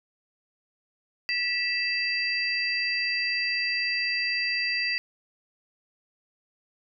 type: tone cluster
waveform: sine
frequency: 1956 / 2638 / 4718 Hz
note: B6 / E7 / D8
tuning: -17 / +1 / +7 cents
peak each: -29 dBFS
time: 1.29-4.98 s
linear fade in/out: 0 ms
effects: none